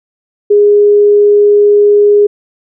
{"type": "tone", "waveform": "sine", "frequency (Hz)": 412.3, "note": "G#4", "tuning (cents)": -13, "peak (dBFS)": -3, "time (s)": [0.5, 2.27], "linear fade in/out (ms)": 10, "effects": []}